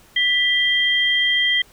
sine tone pair together, 1975.5 / 3187 Hz, B6 / G7, 0 / +28 cents, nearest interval minor sixth, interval 828 cents, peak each -18 dBFS, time 0.16-1.62 s, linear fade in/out 5 ms, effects pink hiss -51 dBFS RMS until 1.72 s

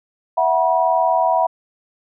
sine chord, E suspended second, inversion none, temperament equal with one note detuned, 659.3 / 740 / 968 Hz, E5 / F#5 / B5, 0 / 0 / -35 cents, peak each -18 dBFS, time 0.37-1.47 s, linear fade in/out 10 ms, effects none

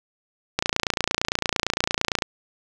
click train, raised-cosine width 0.2 ms, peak -3 dBFS, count 48, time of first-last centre 0.59-2.222 s, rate 28.8 Hz, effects none

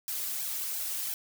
blue noise with flanger, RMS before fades -34 dBFS, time 0.08-1.14 s, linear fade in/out 0 ms, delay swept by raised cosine 1.2 to 3.5 ms, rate 2.9 Hz, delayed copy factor +0.85, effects none

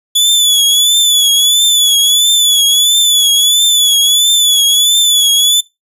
sawtooth tone with vibrato, 3433 Hz, A7, 43 cents flat, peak -4 dBFS, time 0.15-5.61 s, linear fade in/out 10 ms, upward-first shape triangle, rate 1.5 Hz, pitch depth 75 cents each way, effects noise-tail reverb RT60 0.2 s tail -21 dB re dry + resampled to 32000 Hz

